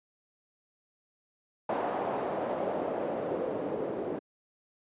white noise with low-pass filter sweep, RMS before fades -32 dBFS, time 1.69-4.19 s, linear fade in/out 5 ms, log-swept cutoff 750 to 430 Hz, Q 1.9, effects high-pass 200 Hz 12 dB/octave + resampled to 8000 Hz

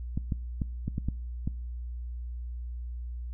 clicks, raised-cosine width 5 ms, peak -17 dBFS, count 7, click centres 0.175 / 0.322 / 0.618 / 0.88 / 0.981 / 1.086 / 1.475 s, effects noise-tail reverb RT60 0.6 s tail -23 dB re dry + added 60 Hz sine -34 dBFS peak until 3.33 s

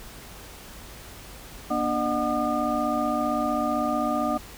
sine tone cluster, 238.9 / 294.5 / 609 / 736 / 1213 Hz, A#3 / D4 / D#5 / F#5 / D#6, +43 / +5 / -37 / -9 / -44 cents, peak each -29 dBFS, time 1.7-4.38 s, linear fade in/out 10 ms, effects added 50 Hz sine -48 dBFS peak until 4.57 s + pink hiss -44 dBFS RMS until 4.57 s

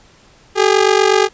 sawtooth ring-modulated tone, 407.3 Hz, G#4, 34 cents flat, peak -3 dBFS, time 0.55-1.29 s, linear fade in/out 50 ms, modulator 24.1 Hz, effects pink hiss -48 dBFS RMS until 1.33 s + resampled to 16000 Hz

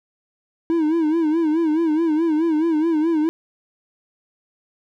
triangle tone with vibrato, 319.4 Hz, D#4, 45 cents sharp, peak -14 dBFS, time 0.7-3.29 s, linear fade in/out 0 ms, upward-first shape sine, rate 4.7 Hz, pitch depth 100 cents each way, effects none

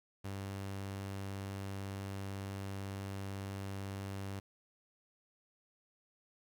sawtooth tone, 98 Hz, G2, in tune, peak -36 dBFS, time 0.24-4.4 s, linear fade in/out 10 ms, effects 11-bit

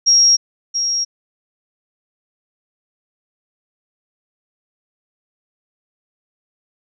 sine tone with echo, 5600 Hz, F8, 4 cents sharp, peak -8 dBFS, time 0.06-0.37 s, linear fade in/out 20 ms, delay 680 ms, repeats 1, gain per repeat -8 dB, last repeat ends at 1.05 s, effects none

